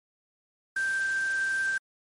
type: tone in noise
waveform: sine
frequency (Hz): 1568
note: G6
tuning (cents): 0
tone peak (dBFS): -25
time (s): 0.76-1.78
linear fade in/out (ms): 5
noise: white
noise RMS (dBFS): -42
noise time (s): 0.76-1.78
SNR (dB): +14
effects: MP3 48 kbps